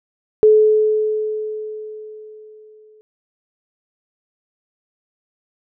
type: tone with exponential decay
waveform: sine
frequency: 429.9 Hz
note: A4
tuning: 40 cents flat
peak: -6 dBFS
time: 0.43-3.01 s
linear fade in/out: 0 ms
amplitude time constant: 560 ms
effects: none